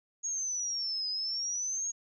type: exponential two-way sweep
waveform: sine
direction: down then up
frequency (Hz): 6650 to 4978 to 6650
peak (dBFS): -31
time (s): 0.23-1.92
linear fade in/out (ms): 20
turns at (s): 1.09
effects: none